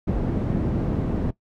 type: low-pass noise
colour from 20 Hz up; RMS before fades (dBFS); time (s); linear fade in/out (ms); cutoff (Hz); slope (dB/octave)
white; -24; 0.07-1.31; 10; 240; 12
effects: noise-tail reverb RT60 0.1 s tail -17 dB re dry